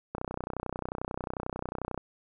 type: click train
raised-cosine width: 1 ms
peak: -19 dBFS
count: 58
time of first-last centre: 0.15-1.977 s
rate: 31.2 Hz
effects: none